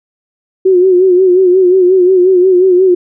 sine tone with vibrato, 368 Hz, F#4, 9 cents flat, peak -4 dBFS, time 0.65-2.95 s, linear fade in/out 10 ms, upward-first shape sine, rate 5.6 Hz, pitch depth 65 cents each way, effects none

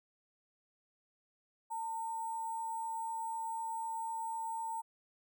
sine tone with sample-and-hold, 902 Hz, A5, 43 cents sharp, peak -36 dBFS, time 1.7-4.82 s, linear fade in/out 20 ms, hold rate 8820 Hz, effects none

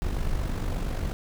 brown noise with amplitude modulation, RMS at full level -25 dBFS, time 0.02-1.13 s, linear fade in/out 0 ms, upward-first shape sine, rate 48.6 Hz, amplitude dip 55%, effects none

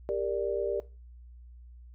sine chord, G minor, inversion none, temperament equal with one note detuned, 397.7 / 466.2 / 587.3 Hz, G4 / Bb4 / D5, +25 / 0 / 0 cents, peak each -32 dBFS, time 0.09-0.8 s, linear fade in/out 0 ms, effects noise-tail reverb RT60 0.3 s tail -19 dB re dry + added 60 Hz sine -47 dBFS peak until 1.94 s

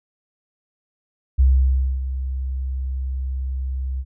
sine tone with ADSR envelope, 65.5 Hz, C2, 2 cents sharp, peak -10 dBFS, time 1.38-4.05 s, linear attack 19 ms, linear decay 600 ms, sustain -12 dB, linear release 51 ms, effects none

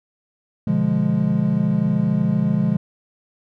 triangle chord, B diminished seventh, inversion none, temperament equal, 123.47 / 146.83 / 174.61 / 207.7 Hz, B2 / D3 / F3 / Ab3, 0 / 0 / 0 / 0 cents, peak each -24 / -21 / -19 / -18 dBFS, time 0.67-2.77 s, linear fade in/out 5 ms, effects none

